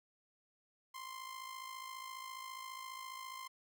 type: tone with amplitude modulation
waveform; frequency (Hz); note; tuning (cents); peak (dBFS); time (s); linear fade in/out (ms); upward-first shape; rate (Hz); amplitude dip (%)
sawtooth; 1046.5; C6; 0; -39; 0.94-3.48; 10; sine; 54.7; 60
effects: none